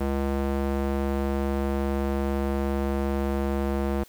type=tone with band-pass filter; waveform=square; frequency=68.8 Hz; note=C#2; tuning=12 cents flat; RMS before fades=-26 dBFS; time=0-4.04 s; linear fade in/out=10 ms; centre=410 Hz; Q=0.59; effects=white hiss -54 dBFS RMS until 4.08 s